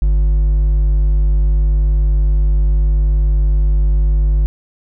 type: tone with hard clipping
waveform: triangle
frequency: 50.4 Hz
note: G1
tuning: 49 cents sharp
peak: -11 dBFS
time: 0.02-4.46 s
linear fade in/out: 0 ms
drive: 7 dB
effects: none